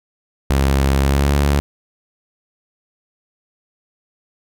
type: tone with pitch glide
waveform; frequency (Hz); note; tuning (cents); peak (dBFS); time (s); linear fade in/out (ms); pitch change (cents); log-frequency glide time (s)
sawtooth; 68.2 to 71.14; C#2 to C#2; -28 to +45; -9; 0.5-1.6; 0; +73; 1.01-1.33
effects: none